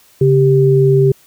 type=tone pair together; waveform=sine; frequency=138.59 / 392.3 Hz; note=C#3 / G4; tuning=0 / +1 cents; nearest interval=octave + tritone; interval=1801 cents; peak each=-10 dBFS; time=0.21-1.12 s; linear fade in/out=5 ms; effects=white hiss -49 dBFS RMS until 1.26 s